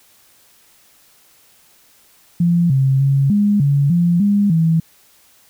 sine tone with pitch steps, 172 / 134.2 / 137.6 / 205.4 / 141.4 / 172.9 / 203.2 / 163 Hz, F3 / C3 / C#3 / G#3 / C#3 / F3 / G#3 / E3, -26 / +44 / -12 / -19 / +35 / -17 / -38 / -19 cents, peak -11 dBFS, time 2.4-4.8 s, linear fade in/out 5 ms, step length 300 ms, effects white hiss -52 dBFS RMS until 5.49 s

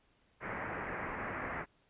white low-pass noise, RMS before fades -40 dBFS, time 0.4-1.66 s, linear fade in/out 50 ms, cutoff 2100 Hz, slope 48 dB/octave, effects pink hiss -71 dBFS RMS until 1.89 s + resampled to 8000 Hz

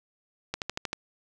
click train, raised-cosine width 0.2 ms, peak -13 dBFS, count 6, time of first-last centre 0.54-0.931 s, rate 12.8 Hz, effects none

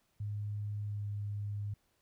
sine tone with pitch glide, 103.8 to 102.73 Hz, G#2 to G#2, 0 to -18 cents, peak -35 dBFS, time 0.2-1.74 s, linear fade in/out 5 ms, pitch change -18 cents, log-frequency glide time 0.85-1.05 s, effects pink hiss -75 dBFS RMS until 2.01 s

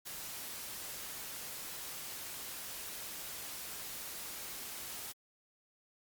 white noise, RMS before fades -44 dBFS, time 0.05-5.13 s, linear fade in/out 20 ms, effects Opus 48 kbps

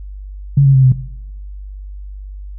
sine tone with pitch steps, 140 / 136.25 / 132.6 / 129.05 Hz, C#3 / C#3 / C3 / C3, +18 / -29 / +23 / -23 cents, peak -5 dBFS, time 0.57-0.922 s, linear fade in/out 5 ms, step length 88 ms, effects noise-tail reverb RT60 0.8 s tail -17 dB re dry + added 49 Hz sine -27 dBFS peak until 2.58 s

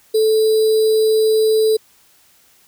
sine tone with sample-and-hold, 437.6 Hz, A4, 9 cents flat, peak -11 dBFS, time 0.14-1.77 s, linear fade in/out 10 ms, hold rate 4410 Hz, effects white hiss -53 dBFS RMS until 2.67 s

